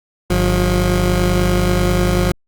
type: tone pair together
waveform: 20% pulse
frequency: 50.26 / 179.1 Hz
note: G1 / F3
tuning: +44 / +44 cents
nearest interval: octave + minor seventh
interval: 2200 cents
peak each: -11 dBFS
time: 0.3-2.32 s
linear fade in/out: 5 ms
effects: Opus 48 kbps